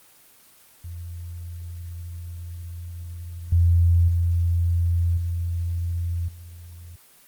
sine tone with level steps, 85.6 Hz, F2, 34 cents flat, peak -32 / -14 / -18 / -23 / -38 dBFS, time 0.84-6.96 s, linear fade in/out 5 ms, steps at 3.52 / 4.08 / 5.17 / 6.28 s, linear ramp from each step 5 ms, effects white hiss -53 dBFS RMS until 7.27 s + Opus 24 kbps

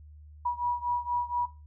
sine beating tone pair, 967 / 971.2 Hz, B5 / B5, -37 / -29 cents, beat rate 4.2 Hz, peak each -29 / -32 dBFS, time 0.45-1.46 s, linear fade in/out 10 ms, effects noise-tail reverb RT60 0.3 s tail -18 dB re dry + added 75 Hz sine -47 dBFS peak until 1.66 s

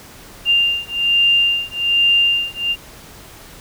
sine beating tone pair, 2794 / 2795.2 Hz, F7 / F7, 0 / +1 cents, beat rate 1.2 Hz, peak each -16 dBFS, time 0.45-2.76 s, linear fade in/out 50 ms, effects pink hiss -40 dBFS RMS until 3.6 s

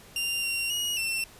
sawtooth tone with pitch steps, 2786 / 2758 / 2887 / 2696 Hz, F7 / F7 / F#7 / E7, -5 / -22 / -43 / +38 cents, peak -24 dBFS, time 0.16-1.24 s, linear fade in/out 2 ms, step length 270 ms, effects pink hiss -51 dBFS RMS until 1.39 s + resampled to 32000 Hz

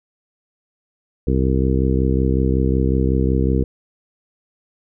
harmonic tone, 65.41 Hz, C2, in tune, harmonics 1 / 2 / 3 / 4 / 5 / 6 / 7, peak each -18 / -21 / -23 / -24 / -25 / -26 / -26 dBFS, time 1.27-3.64 s, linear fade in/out 5 ms, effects none

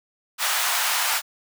pink high-pass noise, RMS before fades -23 dBFS, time 0.38-1.22 s, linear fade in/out 50 ms, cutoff 850 Hz, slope 24 dB/octave, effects none

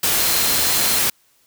sine tone in noise, 4136 Hz, C8, 21 cents flat, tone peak -27 dBFS, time 0.18-0.99 s, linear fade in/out 5 ms, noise white, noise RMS -18 dBFS, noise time 0.03-1.1 s, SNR -12 dB, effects white hiss -59 dBFS RMS until 1.46 s

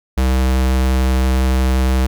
square tone, 64.7 Hz, C2, 19 cents flat, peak -13 dBFS, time 0.17-2.07 s, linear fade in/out 10 ms, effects none

